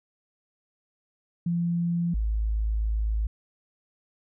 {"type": "tone pair in turn", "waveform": "sine", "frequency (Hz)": [171.4, 53.89], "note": ["F3", "A1"], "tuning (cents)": [-32, -35], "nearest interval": "octave + minor sixth", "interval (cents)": 2003, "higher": "first", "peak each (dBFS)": -23, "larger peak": "neither", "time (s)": [[1.46, 2.14], [2.14, 3.27]], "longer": "second", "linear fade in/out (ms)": 5, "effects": []}